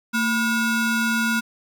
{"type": "ring-modulated tone", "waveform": "square", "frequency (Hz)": 604, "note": "D5", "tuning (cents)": 48, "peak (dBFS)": -17, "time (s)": [0.13, 1.41], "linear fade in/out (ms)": 20, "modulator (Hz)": 831, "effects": []}